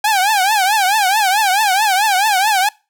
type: tone with vibrato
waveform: sawtooth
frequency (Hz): 806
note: G5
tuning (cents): +48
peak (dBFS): -8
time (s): 0.04-2.69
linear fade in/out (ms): 5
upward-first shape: triangle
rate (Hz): 4.6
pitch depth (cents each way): 190
effects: noise-tail reverb RT60 0.3 s tail -25 dB re dry